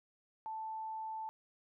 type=tone; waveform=sine; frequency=880 Hz; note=A5; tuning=in tune; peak=-39 dBFS; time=0.46-1.29 s; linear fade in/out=0 ms; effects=none